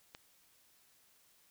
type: click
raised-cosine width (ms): 0.2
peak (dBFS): -30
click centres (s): 0.149
effects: white hiss -68 dBFS RMS until 1.5 s